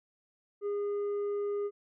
sine tone with tanh clipping, 408.4 Hz, G#4, 29 cents flat, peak -31 dBFS, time 0.61-1.71 s, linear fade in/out 50 ms, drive 4 dB, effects none

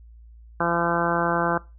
harmonic tone, 170.5 Hz, F3, 41 cents flat, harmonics 1 / 2 / 3 / 4 / 5 / 6 / 7 / 8 / 9, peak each -29 / -29 / -29 / -29 / -29 / -29 / -29 / -29 / -29 dBFS, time 0.6-1.58 s, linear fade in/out 5 ms, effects noise-tail reverb RT60 0.3 s tail -22 dB re dry + added 57 Hz sine -44 dBFS peak until 1.78 s

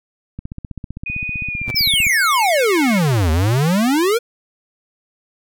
click train, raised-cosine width 5 ms, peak -16 dBFS, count 27, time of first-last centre 0.39-2.067 s, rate 15.5 Hz
sine tone with pitch glide, 2480 to 2184 Hz, D#7 to C#7, -6 to -26 cents, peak -22 dBFS, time 1.06-2.99 s, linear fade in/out 5 ms, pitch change -220 cents, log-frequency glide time 1.47-1.97 s
sawtooth tone with exponential growth, 122.8 Hz, B2, 9 cents flat, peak -17 dBFS, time 1.64-1.71 s, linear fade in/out 5 ms, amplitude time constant 15 ms
square exponential two-way sweep, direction down then up, 5520 to 76 to 490.2 Hz, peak -14 dBFS, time 1.75-4.19 s, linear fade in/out 20 ms, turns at 3.31 s
effects none

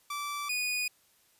sawtooth tone pair in turn, 1163 / 2475 Hz, D6 / D#7, -17 / -10 cents, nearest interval octave + minor second, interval 1307 cents, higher second, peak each -30 / -26 dBFS, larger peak second, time 0.1-0.49 / 0.49-0.88 s, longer neither, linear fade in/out 5 ms, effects white hiss -66 dBFS RMS until 1.39 s + resampled to 32000 Hz

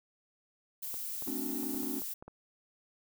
violet noise, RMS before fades -39 dBFS, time 0.82-2.14 s, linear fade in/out 10 ms
clicks, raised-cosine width 1 ms, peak -33 dBFS, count 9, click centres 0.942 / 1.223 / 1.277 / 1.633 / 1.745 / 1.831 / 2.019 / 2.225 / 2.28 s
triangle chord, D dominant seventh, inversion second, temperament just, 220.2 / 264.3 / 293.7 / 367.1 Hz, A3 / C4 / D4 / F#4, +2 / +18 / 0 / -14 cents, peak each -41 / -37 / -38 / -42 dBFS, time 1.26-2.01 s, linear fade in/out 20 ms
effects none

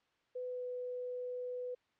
sine tone with pitch glide, 501 to 497 Hz, B4 to B4, +25 to +11 cents, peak -38 dBFS, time 0.35-1.75 s, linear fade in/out 10 ms, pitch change -14 cents, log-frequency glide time 0.46-0.65 s, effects white hiss -75 dBFS RMS until 1.99 s + low-pass 3000 Hz 12 dB/octave

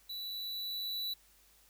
square tone with level ramp, 3951 Hz, B7, in tune, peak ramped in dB -40 to -35 dBFS, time 0.09-1.14 s, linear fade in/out 10 ms, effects added 50 Hz sine -70 dBFS peak until 1.69 s + white hiss -65 dBFS RMS until 1.69 s

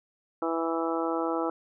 harmonic tone, 164.81 Hz, E3, in tune, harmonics 2 / 3 / 4 / 5 / 6 / 7 / 8, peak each -30 / -32 / -35 / -35 / -38 / -39 / -35 dBFS, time 0.42-1.5 s, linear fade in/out 2 ms, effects none

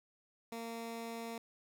15% pulse tone, 230 Hz, A#3, 23 cents flat, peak -35 dBFS, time 0.52-1.38 s, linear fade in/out 2 ms, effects none

